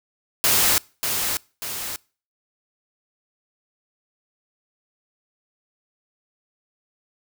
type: noise with echo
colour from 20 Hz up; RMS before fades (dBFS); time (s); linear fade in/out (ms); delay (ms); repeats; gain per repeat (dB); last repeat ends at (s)
white; -18; 0.44-0.78; 0; 590; 2; -6; 1.96
effects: noise-tail reverb RT60 0.4 s tail -25 dB re dry